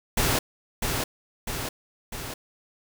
pink noise with echo, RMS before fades -23 dBFS, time 0.17-0.39 s, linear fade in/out 5 ms, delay 650 ms, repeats 3, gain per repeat -4 dB, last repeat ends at 2.34 s, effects none

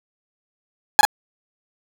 30% pulse tone with echo, 837 Hz, G#5, 13 cents sharp, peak -3 dBFS, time 0.99-1.01 s, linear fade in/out 0 ms, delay 41 ms, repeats 1, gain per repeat -6 dB, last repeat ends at 1.051 s, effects none

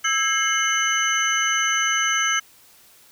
sine tone cluster, 1311 / 1634 / 2140 / 2982 / 6150 Hz, E6 / G#6 / C7 / F#7 / G8, -10 / -29 / +38 / +13 / -34 cents, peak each -25 dBFS, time 0.04-2.4 s, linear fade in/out 10 ms, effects white hiss -52 dBFS RMS until 3.11 s

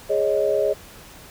sine chord, Ab suspended fourth, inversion none, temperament just, 415.3 / 553.7 / 623 Hz, Ab4 / Db5 / Eb5, 0 / -2 / +2 cents, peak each -22 dBFS, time 0.09-0.74 s, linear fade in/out 20 ms, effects pink hiss -44 dBFS RMS until 1.3 s

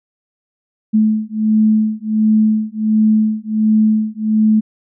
sine beating tone pair, 215.8 / 217.2 Hz, A3 / A3, -33 / -22 cents, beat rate 1.4 Hz, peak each -14 dBFS, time 0.93-4.61 s, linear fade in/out 20 ms, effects none

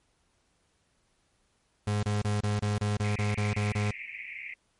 35% pulse tone bursts, 104 Hz, G#2, 3 cents sharp, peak -24 dBFS, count 11, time 1.87-3.91 s, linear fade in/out 5 ms, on 160 ms, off 28 ms
white band-pass noise, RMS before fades -41 dBFS, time 3.04-4.54 s, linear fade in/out 5 ms, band 2000 to 2500 Hz, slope 96 dB/octave
effects pink hiss -71 dBFS RMS until 4.79 s + MP3 48 kbps

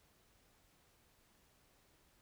silence, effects pink hiss -71 dBFS RMS until 2.21 s

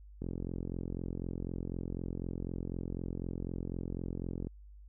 click train, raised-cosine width 3 ms, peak -25 dBFS, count 188, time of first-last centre 0.22-4.47 s, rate 44 Hz, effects added 50 Hz sine -50 dBFS peak until 4.88 s

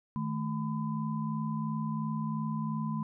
sine tone cluster, 154.2 / 217.1 / 1008 Hz, D#3 / A3 / B5, -15 / -23 / +35 cents, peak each -34 / -33 / -40 dBFS, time 0.16-3.03 s, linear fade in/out 0 ms, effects none

